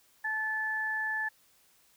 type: tone pair together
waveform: sine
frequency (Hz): 870 / 1740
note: A5 / A6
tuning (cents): -20 / -20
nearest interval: octave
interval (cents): 1200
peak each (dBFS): -38 / -30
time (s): 0.24-1.29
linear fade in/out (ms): 10
effects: white hiss -65 dBFS RMS until 1.96 s